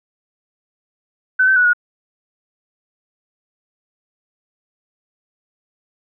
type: tone with pitch steps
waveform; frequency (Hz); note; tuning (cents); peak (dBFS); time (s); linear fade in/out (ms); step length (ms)
sine; 1514 / 1542 / 1473 / 1448; F#6 / G6 / F#6 / F#6; +39 / -29 / -8 / -38; -10; 1.39-1.734; 10; 86
effects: none